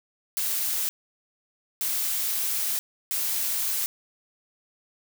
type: noise bursts at uneven times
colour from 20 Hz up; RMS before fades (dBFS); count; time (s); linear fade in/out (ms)
blue; -27; 3; 0.37-0.89 / 1.81-2.79 / 3.11-3.86; 0
effects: none